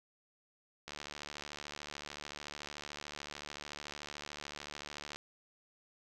click train, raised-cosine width 0.2 ms, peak -26 dBFS, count 316, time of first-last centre 0.88-5.16 s, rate 73.6 Hz, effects none

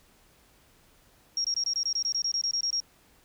sine tone bursts, 5588 Hz, F8, in tune, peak -25 dBFS, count 15, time 1.37-2.802 s, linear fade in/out 2 ms, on 74 ms, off 23 ms, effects pink hiss -61 dBFS RMS until 3.24 s

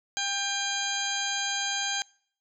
harmonic tone with a mistuned harmonic, 801 Hz, G5, 37 cents sharp, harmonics 1 / 2 / 3 / 4 / 5 / 6 / 8 / 9, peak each -36 / -34 / -38 / -33 / -36 / -37 / -34 / -39 dBFS, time 0.17-2.02 s, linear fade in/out 0 ms, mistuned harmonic 2, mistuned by -21 cents, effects noise-tail reverb RT60 0.6 s tail -26 dB re dry

